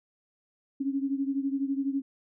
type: beating tone pair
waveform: sine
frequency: 271.7 / 283.7 Hz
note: C#4 / C#4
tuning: -35 / +40 cents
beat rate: 12 Hz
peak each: -28 / -32 dBFS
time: 0.8-2.02 s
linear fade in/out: 10 ms
effects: none